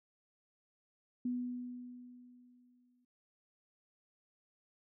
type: tone with exponential decay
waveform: sine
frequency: 246.9 Hz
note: B3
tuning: in tune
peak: -32 dBFS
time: 1.25-3.05 s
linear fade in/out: 5 ms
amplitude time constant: 390 ms
effects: none